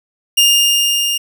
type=tone with level ramp; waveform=sawtooth; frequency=2820 Hz; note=F7; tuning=16 cents sharp; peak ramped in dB=-4 to -12 dBFS; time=0.37-1.18 s; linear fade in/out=10 ms; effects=none